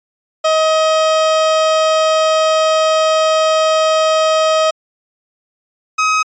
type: tone pair in turn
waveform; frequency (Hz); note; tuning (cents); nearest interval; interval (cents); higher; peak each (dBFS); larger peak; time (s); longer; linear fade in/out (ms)
30% pulse; 632 / 1267; D#5 / D#6; +27 / +31; octave; 1204; second; -8 / -9; first; 0.44-4.71 / 5.98-6.23; first; 10
effects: resampled to 16000 Hz